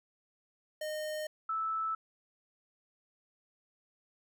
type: tone pair in turn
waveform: square / sine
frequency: 614 / 1313.1 Hz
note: D#5 / E6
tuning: -23 / -7 cents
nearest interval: octave + minor second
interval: 1316 cents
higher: second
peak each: -36 / -31 dBFS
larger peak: second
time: 0.81-1.27 / 1.49-1.95 s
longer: neither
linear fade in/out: 5 ms
effects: none